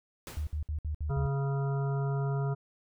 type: noise with exponential decay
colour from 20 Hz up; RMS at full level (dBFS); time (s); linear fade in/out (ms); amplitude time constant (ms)
pink; -41; 0.27-0.68; 1; 88
type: tone bursts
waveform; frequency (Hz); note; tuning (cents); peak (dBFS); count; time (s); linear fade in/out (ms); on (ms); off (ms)
sine; 75.9; D#2; -42; -30; 6; 0.37-1.264; 0; 99; 60
type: harmonic tone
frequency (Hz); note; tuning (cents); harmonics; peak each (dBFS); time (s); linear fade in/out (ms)
138.2; C#3; -5; 1 / 3 / 5 / 7 / 9 / 10; -28 / -38 / -42 / -45 / -47 / -48; 1.09-2.55; 20
effects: none